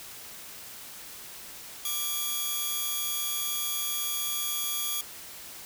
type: tone pair together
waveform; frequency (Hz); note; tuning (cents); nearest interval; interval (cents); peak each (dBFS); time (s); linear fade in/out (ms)
5% pulse; 1174.7 / 3323; D6 / G#7; 0 / 0; octave + tritone; 1800; -24 / -21; 1.85-5.01; 2
effects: white hiss -44 dBFS RMS until 5.65 s